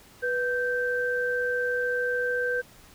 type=tone pair together; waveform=sine; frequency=491.7 / 1561 Hz; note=B4 / G6; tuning=-8 / -8 cents; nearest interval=octave + minor sixth; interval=2000 cents; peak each=-27 / -27 dBFS; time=0.22-2.62 s; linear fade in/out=20 ms; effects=pink hiss -53 dBFS RMS until 2.94 s